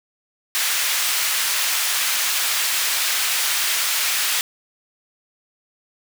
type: high-pass noise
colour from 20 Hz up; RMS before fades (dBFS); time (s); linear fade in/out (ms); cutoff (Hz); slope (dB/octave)
pink; -21; 0.55-4.41; 0; 1800; 12
effects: none